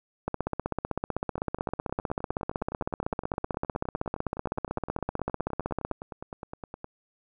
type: two click trains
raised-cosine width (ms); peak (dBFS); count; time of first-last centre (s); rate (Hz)
1; -23 / -14; 54 / 90; 1.38-6.844 / 0.28-5.913; 9.7 / 15.8
effects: none